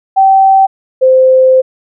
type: tone pair in turn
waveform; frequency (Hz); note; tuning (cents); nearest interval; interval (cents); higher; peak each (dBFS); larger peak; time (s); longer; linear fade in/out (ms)
sine; 773 / 519.2; G5 / C5; -24 / -13; perfect fifth; 689; first; -3; neither; 0.16-0.67 / 1.01-1.62; second; 20
effects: none